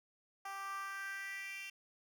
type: tone with high-pass filter sweep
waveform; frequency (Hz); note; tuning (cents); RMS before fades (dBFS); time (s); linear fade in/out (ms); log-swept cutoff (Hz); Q
10% pulse; 392; G4; 0; -44; 0.45-1.7; 5; 890 to 2700; 4.5
effects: none